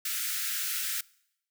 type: high-pass noise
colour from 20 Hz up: white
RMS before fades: -32 dBFS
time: 0.05-1.01 s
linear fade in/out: 5 ms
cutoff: 1300 Hz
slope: 96 dB/octave
effects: noise-tail reverb RT60 0.8 s tail -24 dB re dry